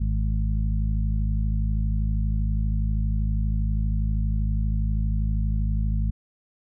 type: harmonic tone with a mistuned harmonic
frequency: 52.5 Hz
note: G#1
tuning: 19 cents sharp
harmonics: 1 / 2 / 3 / 4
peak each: -22 / -28 / -32 / -34 dBFS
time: 0-6.11 s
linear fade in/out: 10 ms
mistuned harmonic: 4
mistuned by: +28 cents
effects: none